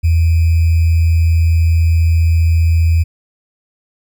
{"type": "tone with sample-and-hold", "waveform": "sine", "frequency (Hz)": 82.41, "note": "E2", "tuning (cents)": 0, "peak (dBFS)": -8, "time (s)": [0.03, 3.04], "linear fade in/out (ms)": 20, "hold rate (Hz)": 2450, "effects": []}